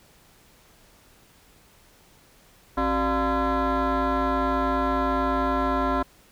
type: tone with frequency modulation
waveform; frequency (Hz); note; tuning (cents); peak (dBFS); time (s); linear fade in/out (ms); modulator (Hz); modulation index
sine; 378.7; F#4; +40; -18; 2.77-6.03; 10; 324; 3
effects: tanh soft clip ceiling -20 dBFS + pink hiss -56 dBFS RMS until 6.31 s